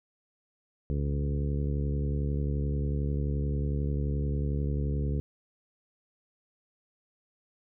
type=harmonic tone with a mistuned harmonic; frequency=71.3 Hz; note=C#2; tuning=49 cents sharp; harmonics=1 / 2 / 3 / 4 / 5 / 6 / 7; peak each=-29 / -31 / -38 / -40 / -44 / -41 / -46 dBFS; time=0.9-5.2 s; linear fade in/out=0 ms; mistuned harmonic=1; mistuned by=-33 cents; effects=none